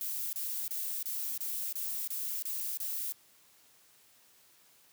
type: noise bursts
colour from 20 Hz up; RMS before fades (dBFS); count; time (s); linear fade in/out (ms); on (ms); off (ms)
violet; -36; 9; 0.01-3.122; 0; 320; 29
effects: white hiss -63 dBFS RMS until 4.92 s + high-pass 80 Hz 12 dB/octave